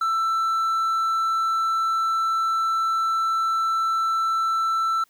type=tone; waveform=triangle; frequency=1331 Hz; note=E6; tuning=16 cents sharp; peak=-18 dBFS; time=0.01-5.04 s; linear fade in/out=5 ms; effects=white hiss -63 dBFS RMS until 5.09 s